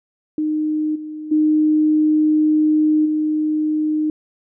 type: tone with level steps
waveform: sine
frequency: 307.2 Hz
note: D#4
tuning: 22 cents flat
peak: -17 / -27 / -12 / -16 dBFS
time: 0.38-4.1 s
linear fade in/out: 2 ms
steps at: 0.95 / 1.31 / 3.05 s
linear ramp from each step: 10 ms
effects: none